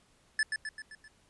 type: tone with echo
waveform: square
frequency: 1737 Hz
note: A6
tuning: 23 cents flat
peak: -26 dBFS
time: 0.39-0.43 s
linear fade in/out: 2 ms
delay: 130 ms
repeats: 5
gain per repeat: -5 dB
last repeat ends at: 1.08 s
effects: pink hiss -66 dBFS RMS until 1.29 s + resampled to 24000 Hz